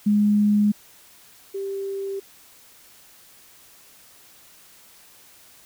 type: tone pair in turn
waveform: sine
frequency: 207.7 / 392.1 Hz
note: G#3 / G4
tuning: 0 / 0 cents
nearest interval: major seventh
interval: 1100 cents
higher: second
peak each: -15 / -26 dBFS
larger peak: first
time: 0.06-0.72 / 1.54-2.2 s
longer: neither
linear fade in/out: 10 ms
effects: white hiss -51 dBFS RMS until 5.65 s